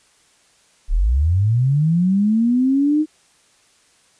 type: linear sweep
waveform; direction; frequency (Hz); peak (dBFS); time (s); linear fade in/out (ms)
sine; up; 30.66 to 312.8; -13; 0.88-3.06; 50
effects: white hiss -56 dBFS RMS until 4.19 s + resampled to 22050 Hz